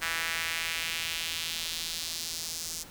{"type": "tone with high-pass filter sweep", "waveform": "sawtooth", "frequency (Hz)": 164.81, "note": "E3", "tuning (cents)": 0, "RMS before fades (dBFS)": -34, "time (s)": [0.01, 2.84], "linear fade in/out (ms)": 20, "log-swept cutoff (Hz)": [1700, 6000], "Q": 1.7, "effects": ["pink hiss -49 dBFS RMS until 2.9 s"]}